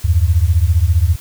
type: beating tone pair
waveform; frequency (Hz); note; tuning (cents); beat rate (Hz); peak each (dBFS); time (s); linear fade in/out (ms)
sine; 77.78 / 92.78; D#2 / F#2; 0 / +5; 15; -12 / -13; 0.04-1.16; 10
effects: white hiss -38 dBFS RMS until 1.2 s